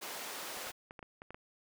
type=high-pass noise; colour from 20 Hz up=pink; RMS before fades=-43 dBFS; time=0.01-0.72 s; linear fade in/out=20 ms; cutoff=470 Hz; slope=12 dB/octave
type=clicks; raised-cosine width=0.5 ms; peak=-32 dBFS; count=9; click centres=0.571 / 0.67 / 0.705 / 0.909 / 0.992 / 1.028 / 1.219 / 1.306 / 1.345 s
effects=none